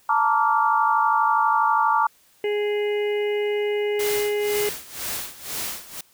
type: chord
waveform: sine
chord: Bb major seventh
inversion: third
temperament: equal with one note detuned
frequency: 880 / 932.3 / 1159.8 / 1396.9 Hz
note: A5 / Bb5 / D6 / F6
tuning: 0 / 0 / -22 / 0 cents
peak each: -21 / -23 / -21 / -26 dBFS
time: 0.09-2.07 s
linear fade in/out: 5 ms
type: harmonic tone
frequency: 415.3 Hz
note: G#4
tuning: in tune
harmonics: 1 / 2 / 4 / 5 / 6 / 7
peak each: -21 / -37 / -43 / -33 / -43 / -38 dBFS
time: 2.44-4.69 s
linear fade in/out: 2 ms
type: noise with tremolo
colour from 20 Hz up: white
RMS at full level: -28 dBFS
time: 3.99-6.01 s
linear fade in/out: 5 ms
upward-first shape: sine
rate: 2 Hz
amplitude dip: 85%
effects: white hiss -58 dBFS RMS until 6.13 s